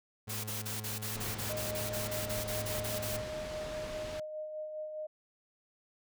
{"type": "tone", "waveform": "35% pulse", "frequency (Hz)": 107.3, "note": "A2", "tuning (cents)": -43, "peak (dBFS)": -39, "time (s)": [0.27, 3.22], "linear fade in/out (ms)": 10}
{"type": "noise bursts", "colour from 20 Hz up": "white", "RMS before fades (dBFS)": -39, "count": 16, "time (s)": [0.29, 3.17], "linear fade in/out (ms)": 10, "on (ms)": 150, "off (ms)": 32}
{"type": "low-pass noise", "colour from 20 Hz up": "pink", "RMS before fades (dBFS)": -44, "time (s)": [1.15, 4.2], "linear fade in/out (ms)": 5, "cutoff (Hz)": 6100, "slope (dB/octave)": 12}
{"type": "tone with tremolo", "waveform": "sine", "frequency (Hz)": 616, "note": "D#5", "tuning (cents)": -17, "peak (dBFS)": -36, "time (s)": [1.49, 5.07], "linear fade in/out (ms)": 10, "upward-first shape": "sine", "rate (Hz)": 4.9, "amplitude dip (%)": 40}
{"effects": []}